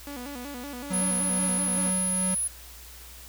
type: tone with vibrato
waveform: sawtooth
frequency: 265 Hz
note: C4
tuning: 22 cents sharp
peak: -32 dBFS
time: 0.07-1.9 s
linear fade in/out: 0 ms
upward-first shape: square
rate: 5.3 Hz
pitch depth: 130 cents each way
type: tone with tremolo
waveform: square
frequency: 185.6 Hz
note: F#3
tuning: 6 cents sharp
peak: -28 dBFS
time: 0.9-2.35 s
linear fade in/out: 10 ms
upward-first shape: sine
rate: 2.3 Hz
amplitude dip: 30%
type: tone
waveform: sine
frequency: 10460 Hz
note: E9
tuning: 15 cents flat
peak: -25 dBFS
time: 0.93-2.48 s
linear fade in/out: 10 ms
effects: added 60 Hz sine -47 dBFS peak until 3.28 s + white hiss -47 dBFS RMS until 3.28 s